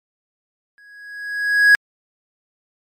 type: tone with exponential growth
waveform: triangle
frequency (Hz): 1661.2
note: G#6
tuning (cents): 0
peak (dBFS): -4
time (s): 0.78-1.75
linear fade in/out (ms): 0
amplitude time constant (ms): 210
effects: MP3 64 kbps